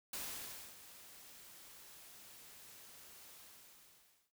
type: noise with ADSR envelope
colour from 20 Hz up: white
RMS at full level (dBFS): -43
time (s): 0.13-4.32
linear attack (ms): 4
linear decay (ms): 610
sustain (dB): -14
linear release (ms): 1000
effects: none